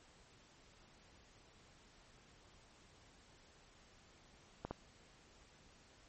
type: clicks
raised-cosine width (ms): 1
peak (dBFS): -27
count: 2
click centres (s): 4.65 / 4.71
effects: pink hiss -65 dBFS RMS until 6.08 s + MP3 32 kbps